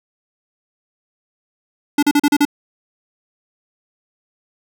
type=tone bursts; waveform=square; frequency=290.5 Hz; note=D4; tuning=19 cents flat; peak=-11 dBFS; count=6; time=1.98-2.452 s; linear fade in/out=5 ms; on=47 ms; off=38 ms; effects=none